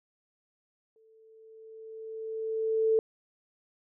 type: tone with exponential growth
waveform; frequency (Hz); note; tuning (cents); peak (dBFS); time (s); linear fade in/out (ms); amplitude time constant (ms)
sine; 442.9; A4; +11; -20; 0.96-2.99; 1; 440
effects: none